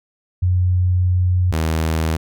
sine / sawtooth tone pair in turn, 90.6 / 79.97 Hz, F#2 / D#2, -36 / +48 cents, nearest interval major second, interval 216 cents, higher first, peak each -13 dBFS, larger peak neither, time 0.42-1.52 / 1.52-2.17 s, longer first, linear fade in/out 10 ms, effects none

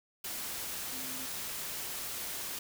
sine tone in noise, 259.6 Hz, C4, 13 cents flat, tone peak -48 dBFS, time 0.92-1.26 s, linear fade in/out 5 ms, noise white, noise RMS -39 dBFS, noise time 0.24-2.59 s, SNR -12 dB, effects none

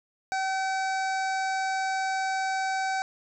harmonic tone, 765 Hz, G5, 42 cents flat, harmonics 1 / 2 / 3 / 5 / 6 / 7 / 8 / 9 / 10, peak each -27 / -32 / -38 / -46 / -43 / -47 / -47 / -48 / -49 dBFS, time 0.32-3.02 s, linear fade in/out 0 ms, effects none

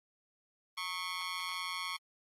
15% pulse tone with amplitude modulation, 1100 Hz, C#6, 14 cents flat, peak -26 dBFS, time 0.77-1.97 s, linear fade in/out 10 ms, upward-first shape sine, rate 176 Hz, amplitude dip 85%, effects low-pass 10000 Hz 12 dB/octave + AAC 64 kbps

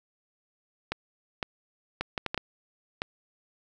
clicks, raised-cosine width 0.3 ms, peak -13 dBFS, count 8, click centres 0.92 / 1.428 / 2.01 / 2.178 / 2.263 / 2.345 / 2.377 / 3.019 s, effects none

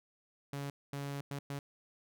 sawtooth tone bursts at uneven times, 140.9 Hz, C#3, 29 cents sharp, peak -34 dBFS, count 4, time 0.53-0.7 / 0.93-1.21 / 1.31-1.39 / 1.5-1.59 s, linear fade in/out 2 ms, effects none

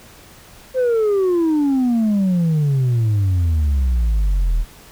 sine exponential sweep, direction down, 526 to 37.97 Hz, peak -11 dBFS, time 0.74-4.65 s, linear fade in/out 50 ms, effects tanh soft clip ceiling -13 dBFS + pink hiss -44 dBFS RMS until 4.91 s

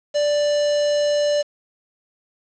square tone with notch filter, 587.3 Hz, D5, in tune, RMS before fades -19 dBFS, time 0.14-1.43 s, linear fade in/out 20 ms, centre 2000 Hz, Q 1.3, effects resampled to 16000 Hz + 7-bit

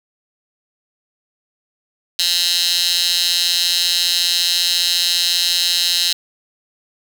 15% pulse tone with high-pass filter, 174.61 Hz, F3, in tune, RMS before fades -17 dBFS, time 2.19-6.13 s, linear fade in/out 2 ms, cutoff 3900 Hz, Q 3.8, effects none

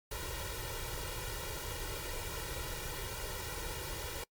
pink noise with comb filter, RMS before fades -40 dBFS, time 0.11-4.24 s, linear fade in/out 5 ms, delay 2.1 ms, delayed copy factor +0.95, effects noise-tail reverb RT60 0.1 s tail -26 dB re dry + MP3 96 kbps

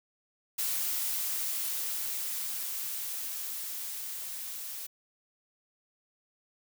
blue noise with level ramp, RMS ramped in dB -31 to -40 dBFS, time 0.58-4.87 s, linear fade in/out 10 ms, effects none

